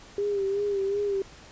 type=tone with vibrato; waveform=sine; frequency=400 Hz; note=G4; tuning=35 cents sharp; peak=-24 dBFS; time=0.18-1.22 s; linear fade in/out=2 ms; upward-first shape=sine; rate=2.7 Hz; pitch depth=50 cents each way; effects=pink hiss -49 dBFS RMS until 1.51 s + resampled to 16000 Hz